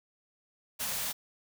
white band-stop noise, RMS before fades -34 dBFS, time 0.79-1.13 s, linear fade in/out 20 ms, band 260 to 430 Hz, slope 96 dB/octave, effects none

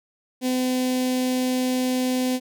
sawtooth tone with notch filter, 254.4 Hz, C4, 48 cents flat, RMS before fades -23 dBFS, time 0.41-2.4 s, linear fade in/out 50 ms, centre 1300 Hz, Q 0.66, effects none

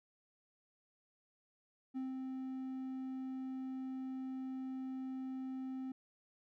triangle tone with ADSR envelope, 261.6 Hz, C4, in tune, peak -35 dBFS, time 1.94-5.92 s, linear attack 28 ms, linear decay 160 ms, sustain -3 dB, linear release 4 ms, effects none

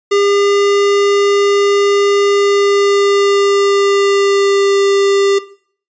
square tone with pitch glide, 403.2 to 397 Hz, G4 to G4, +49 to +22 cents, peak -10 dBFS, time 0.11-5.39 s, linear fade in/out 10 ms, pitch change -27 cents, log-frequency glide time 2.29-4.77 s, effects noise-tail reverb RT60 0.5 s tail -17 dB re dry + resampled to 16000 Hz

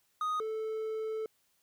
triangle tone pair in turn, 1244.5 / 438.6 Hz, D#6 / A4, 0 / -6 cents, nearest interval octave + tritone, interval 1806 cents, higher first, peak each -28 / -31 dBFS, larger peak first, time 0.21-0.4 / 0.4-1.26 s, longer second, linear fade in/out 2 ms, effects white hiss -73 dBFS RMS until 1.62 s

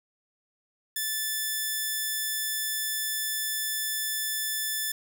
5% pulse tone, 1750 Hz, A6, 10 cents flat, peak -17 dBFS, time 0.96-4.92 s, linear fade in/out 5 ms, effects none

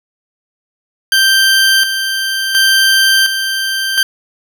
20% pulse tone with tremolo, 1568 Hz, G6, in tune, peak -3 dBFS, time 1.12-4.03 s, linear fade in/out 2 ms, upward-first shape square, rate 0.7 Hz, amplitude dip 55%, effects none

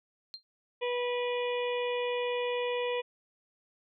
sine tone with exponential decay, 4181 Hz, C8, 2 cents flat, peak -35 dBFS, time 0.34-0.43 s, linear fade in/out 0 ms, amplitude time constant 18 ms
harmonic tone, 488.9 Hz, B4, 18 cents flat, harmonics 1 / 2 / 4 / 5 / 6 / 7, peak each -30 / -38 / -43 / -40 / -43 / -46 dBFS, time 0.81-3.02 s, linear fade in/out 20 ms
effects none

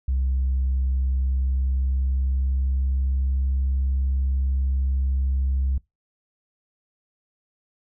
sine tone with pitch glide, 65.41 to 66.63 Hz, C2 to C2, 0 to +32 cents, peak -18 dBFS, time 0.08-5.78 s, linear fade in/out 5 ms, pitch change +32 cents, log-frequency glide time 1.03-3.43 s, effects noise-tail reverb RT60 0.2 s tail -25 dB re dry + tanh soft clip ceiling -17 dBFS

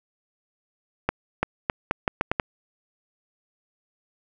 accelerating click train, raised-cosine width 0.5 ms, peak -6 dBFS, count 8, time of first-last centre 1.09-2.398 s, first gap 340 ms, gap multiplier 0.79, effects none

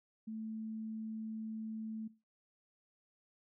sine tone, 220 Hz, A3, in tune, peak -40 dBFS, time 0.27-2.08 s, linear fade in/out 10 ms, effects noise-tail reverb RT60 0.3 s tail -19 dB re dry

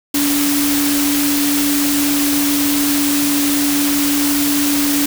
sine tone in noise, 287 Hz, D4, 40 cents flat, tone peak -15 dBFS, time 0.14-5.06 s, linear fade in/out 5 ms, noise white, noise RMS -19 dBFS, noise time 0.14-5.06 s, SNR +1 dB, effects none

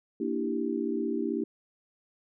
sine chord, E half-diminished seventh, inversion second, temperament equal, 233.1 / 293.7 / 329.6 / 392 Hz, Bb3 / D4 / E4 / G4, 0 / 0 / 0 / 0 cents, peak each -33 dBFS, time 0.2-1.44 s, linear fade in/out 5 ms, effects none

